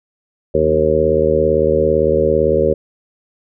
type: harmonic tone with a mistuned harmonic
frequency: 77.78 Hz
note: D#2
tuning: in tune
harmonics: 1 / 2 / 3 / 4 / 5 / 6 / 7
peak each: -23 / -24 / -24 / -24 / -17 / -16 / -16 dBFS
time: 0.54-2.74 s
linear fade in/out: 10 ms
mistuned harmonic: 2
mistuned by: +30 cents
effects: none